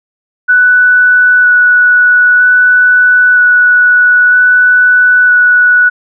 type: tone with vibrato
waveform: sine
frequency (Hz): 1480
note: F#6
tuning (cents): 0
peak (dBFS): -3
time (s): 0.48-5.9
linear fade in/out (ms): 20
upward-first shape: square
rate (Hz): 0.52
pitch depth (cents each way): 8
effects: none